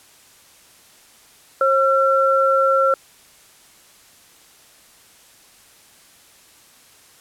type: tone pair together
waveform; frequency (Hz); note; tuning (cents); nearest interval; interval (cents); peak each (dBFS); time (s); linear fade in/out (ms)
sine; 537.7 / 1355; C5 / E6; +47 / +47; octave + major third; 1600; -16; 1.61-2.94; 2
effects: white hiss -50 dBFS RMS until 7.2 s + low-pass 12000 Hz 12 dB/octave